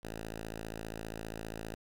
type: tone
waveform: 5% pulse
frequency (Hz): 55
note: A1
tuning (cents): 0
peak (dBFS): -29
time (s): 0.03-1.75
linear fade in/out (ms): 5
effects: 10-bit